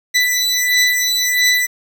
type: beating tone pair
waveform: 20% pulse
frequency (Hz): 1984 / 1985.5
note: B6 / B6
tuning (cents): +7 / +9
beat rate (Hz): 1.5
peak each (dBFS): -11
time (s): 0.14-1.67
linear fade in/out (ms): 20
effects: 7-bit